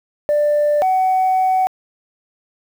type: tone pair in turn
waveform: sine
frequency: 591 / 751 Hz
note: D5 / F#5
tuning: +11 / +26 cents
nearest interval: major third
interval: 415 cents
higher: second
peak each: -11 dBFS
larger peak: neither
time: 0.29-0.82 / 0.82-1.67 s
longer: second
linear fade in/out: 0 ms
effects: tanh soft clip ceiling -10 dBFS + 7-bit